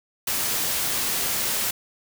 white noise, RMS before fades -25 dBFS, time 0.27-1.71 s, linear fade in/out 5 ms, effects none

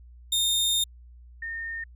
sawtooth / sine tone pair in turn, 3655 / 1827.5 Hz, A#7 / A#6, -35 / -35 cents, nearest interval octave, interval 1200 cents, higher first, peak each -19 / -31 dBFS, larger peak first, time 0.32-0.84 / 1.42-1.84 s, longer first, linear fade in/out 5 ms, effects added 60 Hz sine -46 dBFS peak until 1.95 s

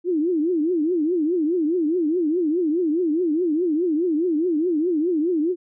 sine tone with vibrato, 329.6 Hz, E4, in tune, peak -18 dBFS, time 0.04-5.56 s, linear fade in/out 50 ms, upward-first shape triangle, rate 4.8 Hz, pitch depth 230 cents each way, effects none

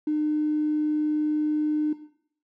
triangle tone, 303.2 Hz, D#4, 45 cents flat, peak -18 dBFS, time 0.07-1.93 s, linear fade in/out 5 ms, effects noise-tail reverb RT60 0.6 s tail -17 dB re dry + tanh soft clip ceiling -20 dBFS

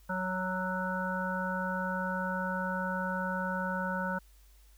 harmonic tone with a mistuned harmonic, 185 Hz, F#3, in tune, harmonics 1 / 3 / 5 / 7 / 8, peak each -35 / -38 / -37 / -41 / -36 dBFS, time 0.09-4.19 s, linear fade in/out 10 ms, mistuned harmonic 7, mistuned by +33 cents, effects added 50 Hz sine -56 dBFS peak until 4.77 s + white hiss -66 dBFS RMS until 4.77 s

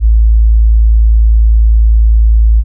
sine tone, 55 Hz, A1, in tune, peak -3 dBFS, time 0-2.64 s, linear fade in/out 50 ms, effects none

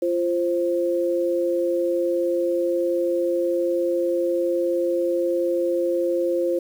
sine tone pair together, 345.2 / 526.4 Hz, F4 / C5, -20 / +10 cents, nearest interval perfect fifth, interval 730 cents, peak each -22 dBFS, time 0.02-6.59 s, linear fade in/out 5 ms, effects 8-bit

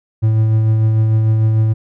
triangle tone with tremolo, 110 Hz, A2, in tune, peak -7 dBFS, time 0.22-1.74 s, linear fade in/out 20 ms, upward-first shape sine, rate 6.7 Hz, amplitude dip 25%, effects none

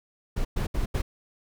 brown noise bursts at uneven times, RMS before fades -26 dBFS, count 4, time 0.36-0.45 / 0.56-0.67 / 0.74-0.86 / 0.94-1.02 s, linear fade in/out 10 ms, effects none

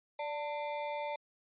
square ring-modulated tone, 740 Hz, F#5, in tune, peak -33 dBFS, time 0.19-1.16 s, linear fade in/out 5 ms, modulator 155 Hz, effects resampled to 8000 Hz

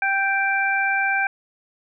harmonic tone, 784 Hz, G5, in tune, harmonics 1 / 2 / 3, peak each -24 / -21 / -24 dBFS, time 0.02-1.27 s, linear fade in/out 2 ms, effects none

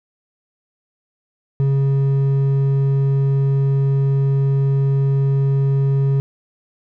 sine tone with hard clipping, 137.3 Hz, C#3, 16 cents flat, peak -15 dBFS, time 1.6-6.2 s, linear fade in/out 0 ms, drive 5 dB, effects none

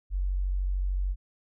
sine tone, 46.7 Hz, F#1, 17 cents sharp, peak -25 dBFS, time 0.1-1.16 s, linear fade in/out 50 ms, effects none

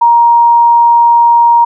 sine tone, 940 Hz, A#5, 14 cents sharp, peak -3 dBFS, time 0.01-1.65 s, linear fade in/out 10 ms, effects none

